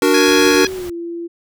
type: chord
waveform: square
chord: D augmented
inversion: none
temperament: equal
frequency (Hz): 293.7 / 370 / 466.2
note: D4 / F#4 / A#4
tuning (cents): 0 / 0 / 0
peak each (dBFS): -16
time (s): 0.02-0.65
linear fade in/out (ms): 2
type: harmonic tone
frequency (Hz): 832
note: G#5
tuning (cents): +3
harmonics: 2 / 3 / 4 / 5 / 6 / 7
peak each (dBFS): -21 / -23 / -24 / -25 / -26 / -26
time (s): 0.14-0.67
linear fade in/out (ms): 2
type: noise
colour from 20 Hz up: pink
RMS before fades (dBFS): -35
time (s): 0.27-0.9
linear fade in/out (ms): 5
type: tone with pitch glide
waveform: sine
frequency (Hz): 377.2 to 340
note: F#4 to F4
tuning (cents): +33 to -46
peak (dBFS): -23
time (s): 0.45-1.28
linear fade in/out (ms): 20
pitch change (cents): -179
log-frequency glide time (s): 0.74-0.93
effects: none